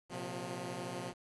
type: chord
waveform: 10% pulse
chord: Bb suspended second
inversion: none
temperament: equal with one note detuned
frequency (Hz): 116.54 / 130.81 / 178.18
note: Bb2 / C3 / F3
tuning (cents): 0 / 0 / +35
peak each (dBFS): -38 / -36 / -34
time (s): 0.09-1.14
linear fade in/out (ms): 50
effects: resampled to 22050 Hz + 10-bit